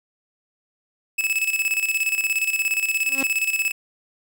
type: tone with tremolo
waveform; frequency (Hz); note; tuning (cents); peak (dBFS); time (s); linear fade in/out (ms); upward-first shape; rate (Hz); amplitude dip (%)
45% pulse; 2600; E7; -24; -18; 1.18-3.72; 10; square; 17; 65
type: tone with exponential growth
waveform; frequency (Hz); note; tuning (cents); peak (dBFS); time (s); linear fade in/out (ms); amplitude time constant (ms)
sawtooth; 270.4; C#4; -43; -18; 3.04-3.23; 2; 41
effects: none